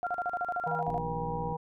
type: tone bursts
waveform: sine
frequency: 715 Hz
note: F5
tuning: 41 cents sharp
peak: -29 dBFS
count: 13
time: 0.03-0.979 s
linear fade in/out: 0 ms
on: 37 ms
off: 39 ms
type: tone with tremolo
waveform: sine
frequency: 1382 Hz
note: F6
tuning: 19 cents flat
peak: -32 dBFS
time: 0.04-0.81 s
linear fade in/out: 5 ms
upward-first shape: sine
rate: 14 Hz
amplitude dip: 55%
type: harmonic tone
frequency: 160 Hz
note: D#3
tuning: 49 cents sharp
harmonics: 1 / 3 / 5 / 6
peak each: -37 / -37 / -37 / -37 dBFS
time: 0.66-1.57 s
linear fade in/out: 10 ms
type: click train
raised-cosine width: 3 ms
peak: -28 dBFS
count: 39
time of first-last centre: 0.88-1.524 s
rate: 59 Hz
effects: none